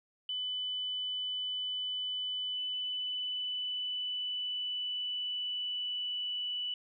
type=tone with pitch glide; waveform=sine; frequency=3000 to 2966 Hz; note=F#7 to F#7; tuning=+23 to +4 cents; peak=-33 dBFS; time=0.29-6.74 s; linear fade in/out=2 ms; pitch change=-19 cents; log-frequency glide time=2.43-6.36 s; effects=none